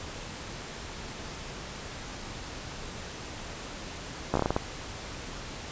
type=slowing click train; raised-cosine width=1 ms; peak=-11 dBFS; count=8; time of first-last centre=4.34-4.564 s; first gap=14 ms; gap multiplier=1.27; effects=pink hiss -40 dBFS RMS until 5.71 s + resampled to 16000 Hz